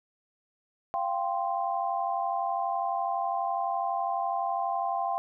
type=chord; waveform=sine; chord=F suspended second; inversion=none; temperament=equal with one note detuned; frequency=692 / 784 / 1046.5 Hz; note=F5 / G5 / C6; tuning=-16 / 0 / 0 cents; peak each=-31 / -30 / -33 dBFS; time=0.94-5.18 s; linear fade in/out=0 ms; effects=none